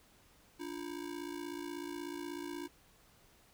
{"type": "ring-modulated tone", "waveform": "square", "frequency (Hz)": 320, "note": "D#4", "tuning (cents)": 49, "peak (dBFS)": -38, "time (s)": [0.59, 2.68], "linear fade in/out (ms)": 20, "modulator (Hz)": 28.2, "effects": ["pink hiss -65 dBFS RMS until 3.53 s"]}